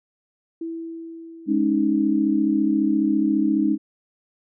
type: tone with exponential decay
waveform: sine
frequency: 329.6 Hz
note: E4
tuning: in tune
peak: -26 dBFS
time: 0.61-3.19 s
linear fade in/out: 5 ms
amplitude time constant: 560 ms
type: chord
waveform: sine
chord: Ab suspended fourth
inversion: none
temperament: just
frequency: 207.7 / 276.9 / 311.5 Hz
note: Ab3 / Db4 / Eb4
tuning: 0 / -2 / +2 cents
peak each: -23 / -22 / -20 dBFS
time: 1.46-3.78 s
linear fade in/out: 50 ms
effects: none